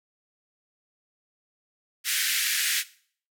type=band-pass noise; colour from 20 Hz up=pink; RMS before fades=-26 dBFS; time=2.04-2.84 s; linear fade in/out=50 ms; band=1600 to 16000 Hz; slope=48 dB/octave; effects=noise-tail reverb RT60 0.5 s tail -18 dB re dry